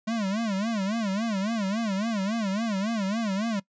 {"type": "tone with vibrato", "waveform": "square", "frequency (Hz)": 210, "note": "G#3", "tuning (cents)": 19, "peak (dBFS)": -26, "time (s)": [0.07, 3.6], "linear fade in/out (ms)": 10, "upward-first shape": "sine", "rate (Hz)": 3.6, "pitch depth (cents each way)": 180, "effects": ["noise-tail reverb RT60 0.1 s tail -21 dB re dry", "resampled to 16000 Hz"]}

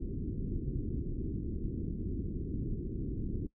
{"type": "low-pass noise", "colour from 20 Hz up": "pink", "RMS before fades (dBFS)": -36, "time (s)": [0, 3.47], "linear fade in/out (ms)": 10, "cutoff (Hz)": 380, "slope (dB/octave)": 48, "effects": ["noise-tail reverb RT60 0.1 s tail -20 dB re dry"]}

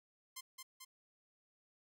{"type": "tone with echo", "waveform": "5% pulse", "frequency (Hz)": 1046.5, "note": "C6", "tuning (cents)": 0, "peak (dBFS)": -33, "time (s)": [0.36, 0.41], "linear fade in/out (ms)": 10, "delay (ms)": 220, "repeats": 2, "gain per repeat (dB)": -3, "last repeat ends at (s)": 0.85, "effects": []}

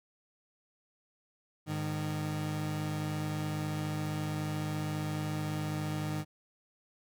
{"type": "tone pair together", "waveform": "30% pulse", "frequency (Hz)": [103.7, 152.97], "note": ["G#2", "D#3"], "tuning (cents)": [-2, -29], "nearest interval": "perfect fifth", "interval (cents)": 673, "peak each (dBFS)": [-36, -31], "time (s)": [1.66, 6.25], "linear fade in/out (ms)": 50, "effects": []}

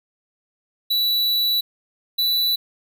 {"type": "tone pair in turn", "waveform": "square", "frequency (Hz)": [3944, 3964], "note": ["B7", "B7"], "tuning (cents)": [-3, 6], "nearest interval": "unison", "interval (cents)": 9, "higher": "second", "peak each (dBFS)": -18, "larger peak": "neither", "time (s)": [[0.9, 1.61], [2.18, 2.56]], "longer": "first", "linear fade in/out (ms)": 10, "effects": []}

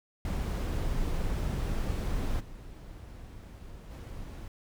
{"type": "noise with level steps", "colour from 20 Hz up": "brown", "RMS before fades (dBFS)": [-31, -45, -41], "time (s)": [0.25, 4.48], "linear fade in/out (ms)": 2, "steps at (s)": [2.39, 3.9], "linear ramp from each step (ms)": 20, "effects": []}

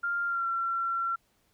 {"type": "tone with pitch glide", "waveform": "sine", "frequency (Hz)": [1396.9, 1360.3], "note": ["F6", "F6"], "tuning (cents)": [0, -46], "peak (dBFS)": -27, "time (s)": [0.03, 1.16], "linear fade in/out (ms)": 10, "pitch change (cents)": -46, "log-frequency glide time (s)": [0.26, 0.47], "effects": ["pink hiss -70 dBFS RMS until 1.53 s"]}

